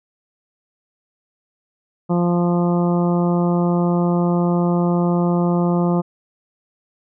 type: harmonic tone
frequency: 174.4 Hz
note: F3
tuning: 2 cents flat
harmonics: 1 / 2 / 3 / 4 / 5 / 6 / 7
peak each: -16 / -22 / -26 / -28 / -30 / -32 / -33 dBFS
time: 2.09-6.02 s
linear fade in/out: 20 ms
effects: none